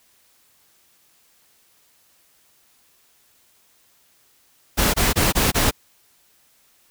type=noise bursts; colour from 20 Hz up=pink; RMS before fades=-18 dBFS; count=5; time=4.77-5.712 s; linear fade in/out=20 ms; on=170 ms; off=23 ms; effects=white hiss -59 dBFS RMS until 6.9 s